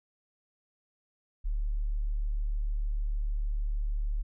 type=tone; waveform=sine; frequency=36.71 Hz; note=D1; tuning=in tune; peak=-27 dBFS; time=1.44-4.23 s; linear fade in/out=20 ms; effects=none